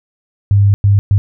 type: tone bursts at uneven times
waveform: sine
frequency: 100.5 Hz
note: G2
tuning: 44 cents sharp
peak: -6 dBFS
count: 3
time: 0.51-0.74 / 0.84-0.99 / 1.11-1.18 s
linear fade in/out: 0 ms
effects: none